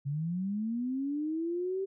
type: linear sweep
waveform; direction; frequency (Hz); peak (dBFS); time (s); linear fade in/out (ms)
sine; up; 135.6 to 392; -30; 0.05-1.86; 20
effects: none